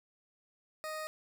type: tone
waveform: 20% pulse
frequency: 622.3 Hz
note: D#5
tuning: in tune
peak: -33 dBFS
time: 0.84-1.07 s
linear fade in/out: 0 ms
effects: 11-bit